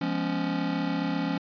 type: chord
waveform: square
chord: C# dominant seventh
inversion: first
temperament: just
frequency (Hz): 173.24 / 207.9 / 249.5 / 277.2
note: E#3 / G#3 / B3 / C#4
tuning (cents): -14 / +2 / +18 / 0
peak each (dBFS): -32 / -35 / -36 / -30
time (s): 0.01-1.38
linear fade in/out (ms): 5
effects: resampled to 11025 Hz